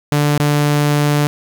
sawtooth tone with dropouts, 146.83 Hz, D3, in tune, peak -8 dBFS, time 0.12-1.27 s, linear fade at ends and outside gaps 0 ms, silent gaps 0.378-0.399 s, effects 7-bit

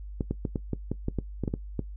clicks, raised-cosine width 3 ms, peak -15 dBFS, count 12, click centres 0.208 / 0.31 / 0.452 / 0.558 / 0.733 / 0.916 / 1.084 / 1.187 / 1.437 / 1.478 / 1.539 / 1.793 s, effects noise-tail reverb RT60 0.1 s tail -18 dB re dry + added 50 Hz sine -37 dBFS peak until 1.96 s

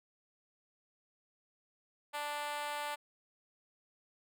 5% pulse tone with high-pass filter, 293.7 Hz, D4, in tune, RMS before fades -39 dBFS, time 2.13-2.96 s, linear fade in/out 20 ms, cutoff 740 Hz, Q 6.2, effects none

